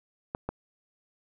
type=clicks; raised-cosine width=1 ms; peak=-17 dBFS; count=2; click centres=0.349 / 0.49 s; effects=none